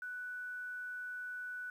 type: tone with quantisation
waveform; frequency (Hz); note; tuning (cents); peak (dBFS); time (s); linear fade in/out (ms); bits
sine; 1485; F#6; +6; -40; 0.02-1.7; 2; 11
effects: none